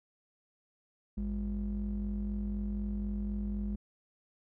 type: ring-modulated tone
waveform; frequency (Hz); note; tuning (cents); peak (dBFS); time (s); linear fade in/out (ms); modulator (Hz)
triangle; 75.5; D2; +48; -27; 1.17-3.76; 10; 129
effects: none